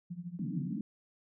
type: tone with tremolo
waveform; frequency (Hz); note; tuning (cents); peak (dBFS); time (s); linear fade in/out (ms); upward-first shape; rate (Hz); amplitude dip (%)
sine; 174.61; F3; 0; -35; 0.1-0.74; 10; triangle; 13; 95
type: band-pass noise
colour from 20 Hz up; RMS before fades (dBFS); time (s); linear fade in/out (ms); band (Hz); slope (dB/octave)
pink; -37; 0.39-0.81; 2; 140 to 300; 96
effects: none

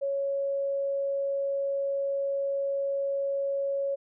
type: tone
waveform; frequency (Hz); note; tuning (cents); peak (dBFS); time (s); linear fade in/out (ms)
sine; 554.4; C#5; 0; -26; 0.01-3.96; 20
effects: none

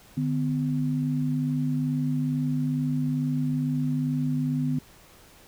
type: tone pair together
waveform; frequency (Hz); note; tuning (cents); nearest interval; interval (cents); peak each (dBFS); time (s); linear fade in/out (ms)
sine; 150 / 252.3; D3 / B3; +37 / +37; major sixth; 900; -26 / -26; 0.17-4.79; 5
effects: pink hiss -53 dBFS RMS until 5.47 s

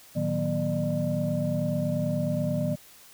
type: tone cluster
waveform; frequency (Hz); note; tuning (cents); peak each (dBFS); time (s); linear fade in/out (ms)
sine; 112.5 / 154.8 / 184 / 242.1 / 599; A2 / D#3 / F#3 / B3 / D5; +39 / -9 / -9 / -34 / +34; -33 / -28 / -31 / -31 / -30; 0.15-2.76; 20
effects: tanh soft clip ceiling -16 dBFS + white hiss -52 dBFS RMS until 3.13 s

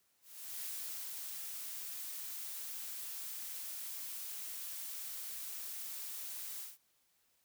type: noise with ADSR envelope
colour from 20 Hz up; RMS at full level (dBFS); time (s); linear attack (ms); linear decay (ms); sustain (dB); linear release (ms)
blue; -42; 0.21-6.78; 420; 500; -2; 180
effects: white hiss -75 dBFS RMS until 7.44 s

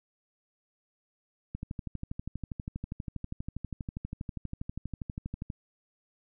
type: click train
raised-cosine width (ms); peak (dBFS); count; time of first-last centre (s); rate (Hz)
5; -23; 50; 1.55-5.502; 12.4
effects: none

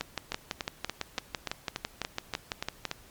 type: two click trains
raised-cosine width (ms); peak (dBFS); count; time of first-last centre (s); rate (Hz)
0.2; -14 / -13; 10 / 18; 0.32-2.914 / 0.01-2.853; 3.47 / 5.98
effects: pink hiss -55 dBFS RMS until 3.1 s + MP3 96 kbps

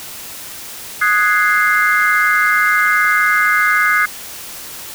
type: chord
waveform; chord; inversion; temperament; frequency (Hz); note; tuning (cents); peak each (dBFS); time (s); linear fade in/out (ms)
sine; Ab dominant seventh; second; equal; 1244.5 / 1480 / 1661.2 / 2093; Eb6 / Gb6 / Ab6 / C7; 0 / 0 / 0 / 0; -16; 1.01-4.06; 10
effects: tanh soft clip ceiling 0 dBFS + white hiss -31 dBFS RMS until 4.94 s

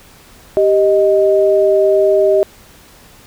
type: tone pair together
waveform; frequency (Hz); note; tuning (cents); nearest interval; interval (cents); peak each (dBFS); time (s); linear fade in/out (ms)
sine; 392 / 622.3; G4 / D#5; 0 / 0; minor sixth; 800; -11; 0.57-2.43; 0
effects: pink hiss -43 dBFS RMS until 3.26 s

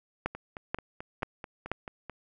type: two click trains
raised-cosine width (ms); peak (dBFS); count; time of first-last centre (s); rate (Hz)
0.5; -24 / -14; 9 / 4; 0.35-2.097 / 0.26-1.716; 4.58 / 2.06
effects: none

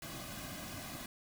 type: noise with comb filter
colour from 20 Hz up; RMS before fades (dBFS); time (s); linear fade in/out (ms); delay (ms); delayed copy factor
pink; -45; 0.02-1.06; 2; 2.2; -0.75
effects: none

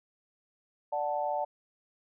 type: chord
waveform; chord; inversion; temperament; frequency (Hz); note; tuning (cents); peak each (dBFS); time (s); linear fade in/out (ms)
sine; D major; none; equal; 587.3 / 740 / 880; D5 / F#5 / A5; 0 / 0 / 0; -33; 0.92-1.45; 10
effects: none

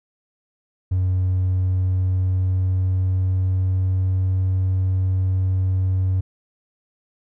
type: tone with pitch glide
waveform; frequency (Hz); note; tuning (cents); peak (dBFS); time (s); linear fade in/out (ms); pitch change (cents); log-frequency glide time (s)
triangle; 92.5 to 93.79; F#2 to F#2; 0 to +24; -14; 0.91-6.21; 10; +24; 1.05-4.38
effects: tanh soft clip ceiling -12 dBFS

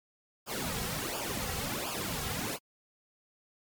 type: noise with flanger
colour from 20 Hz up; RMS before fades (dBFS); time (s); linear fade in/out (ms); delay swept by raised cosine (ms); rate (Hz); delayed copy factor
pink; -35; 0.46-2.59; 50; 0.49 to 3.39; 1.4; -0.85
effects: MP3 96 kbps

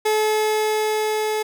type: tone with level ramp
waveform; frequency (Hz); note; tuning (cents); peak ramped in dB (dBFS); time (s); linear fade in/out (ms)
30% pulse; 430; A4; -40; -14 to -18; 0.05-1.43; 10
effects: none

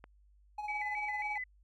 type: click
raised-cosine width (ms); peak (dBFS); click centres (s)
0.5; -34; 0.041
type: tone with tremolo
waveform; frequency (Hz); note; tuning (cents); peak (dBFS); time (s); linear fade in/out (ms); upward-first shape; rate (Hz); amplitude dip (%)
triangle; 839; G#5; +17; -33; 0.58-1.38; 5; sine; 18; 55
type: tone with vibrato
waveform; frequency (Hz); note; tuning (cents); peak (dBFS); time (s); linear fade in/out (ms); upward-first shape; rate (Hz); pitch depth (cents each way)
sine; 2142; C7; +40; -36; 0.68-1.44; 5; square; 3.7; 110
effects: added 50 Hz sine -61 dBFS peak until 1.63 s

